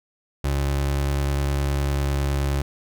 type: tone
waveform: 30% pulse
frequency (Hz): 69.9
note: C#2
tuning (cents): +15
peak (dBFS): -18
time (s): 0.44-2.62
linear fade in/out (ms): 5
effects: none